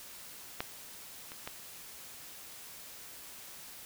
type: clicks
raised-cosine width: 0.3 ms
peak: -17 / -29 / -22 dBFS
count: 3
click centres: 0.605 / 1.319 / 1.475 s
effects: white hiss -49 dBFS RMS until 3.85 s